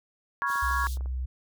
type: chord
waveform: sine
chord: C# dominant seventh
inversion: third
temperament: equal with one note detuned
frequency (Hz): 968.6 / 1108.7 / 1396.9 / 1661.2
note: B5 / C#6 / E#6 / G#6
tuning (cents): -34 / 0 / 0 / 0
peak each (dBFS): -34 / -28 / -34 / -30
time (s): 0.42-0.87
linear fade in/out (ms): 0
type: high-pass noise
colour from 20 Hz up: pink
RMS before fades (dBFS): -44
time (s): 0.46-0.98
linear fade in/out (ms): 50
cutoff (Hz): 3300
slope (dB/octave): 48
type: clicks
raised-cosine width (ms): 1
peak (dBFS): -34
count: 8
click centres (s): 0.502 / 0.557 / 0.709 / 0.841 / 0.872 / 0.972 / 1.009 / 1.059
type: tone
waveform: sine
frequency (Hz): 63.8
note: C2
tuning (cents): -43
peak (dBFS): -28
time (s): 0.62-1.26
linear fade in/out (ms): 10
effects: none